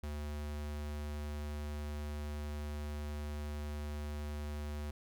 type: tone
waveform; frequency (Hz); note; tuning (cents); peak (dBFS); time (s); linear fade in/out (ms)
square; 74.1; D2; +16; -39; 0.03-4.91; 5
effects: none